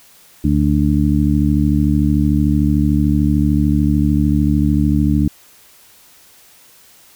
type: harmonic tone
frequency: 73.42 Hz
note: D2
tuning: in tune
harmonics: 1 / 2 / 3 / 4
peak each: -17 / -17 / -17 / -17 dBFS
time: 0.44-5.28 s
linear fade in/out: 5 ms
effects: white hiss -47 dBFS RMS until 7.15 s